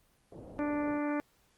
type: low-pass noise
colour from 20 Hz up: white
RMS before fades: -48 dBFS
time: 0.32-0.99 s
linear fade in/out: 2 ms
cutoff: 590 Hz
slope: 24 dB/octave
type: harmonic tone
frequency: 293.9 Hz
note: D4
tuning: 1 cent sharp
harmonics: 1 / 2 / 3 / 4 / 5 / 6 / 7 / 8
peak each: -31 / -37 / -41 / -43 / -45 / -47 / -48 / -49 dBFS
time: 0.59-1.2 s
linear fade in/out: 0 ms
effects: pink hiss -69 dBFS RMS until 1.57 s + Opus 24 kbps